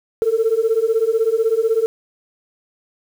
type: beating tone pair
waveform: sine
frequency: 440 / 456 Hz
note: A4 / A#4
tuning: 0 / -38 cents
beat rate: 16 Hz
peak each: -17 / -16 dBFS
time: 0.22-1.86 s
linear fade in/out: 0 ms
effects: tanh soft clip ceiling -8 dBFS + 7-bit